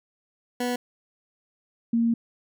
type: tone pair in turn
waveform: 20% pulse / sine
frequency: 245.5 / 231.7 Hz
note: B3 / A#3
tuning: -10 / -10 cents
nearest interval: minor second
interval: 100 cents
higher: first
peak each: -20 / -19 dBFS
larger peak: second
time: 0.6-0.76 / 1.93-2.14 s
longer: second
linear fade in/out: 5 ms
effects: none